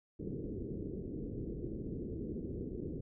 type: low-pass noise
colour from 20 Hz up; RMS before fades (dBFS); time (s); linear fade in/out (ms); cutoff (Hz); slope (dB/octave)
white; -41; 0.19-3.01; 10; 430; 48
effects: none